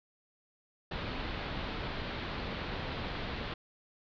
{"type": "low-pass noise", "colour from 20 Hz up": "pink", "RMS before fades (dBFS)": -38, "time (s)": [0.91, 3.54], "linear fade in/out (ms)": 5, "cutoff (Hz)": 4300, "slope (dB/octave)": 48, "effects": []}